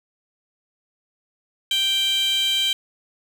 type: tone with high-pass filter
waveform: 15% pulse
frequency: 784 Hz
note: G5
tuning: in tune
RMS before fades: -21 dBFS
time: 1.71-2.73 s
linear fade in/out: 2 ms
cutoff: 3300 Hz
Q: 6.1
effects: none